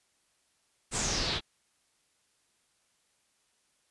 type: noise with low-pass filter sweep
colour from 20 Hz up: pink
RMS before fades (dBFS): -31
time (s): 0.91-1.41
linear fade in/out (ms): 50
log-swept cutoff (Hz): 8400 to 3500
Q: 4.7
effects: white hiss -72 dBFS RMS until 3.9 s + resampled to 24000 Hz